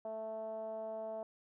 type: tone with low-pass filter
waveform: 10% pulse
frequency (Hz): 220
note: A3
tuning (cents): 0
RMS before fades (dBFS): -42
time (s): 0.05-1.23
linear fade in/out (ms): 2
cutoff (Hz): 700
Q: 7.3
effects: none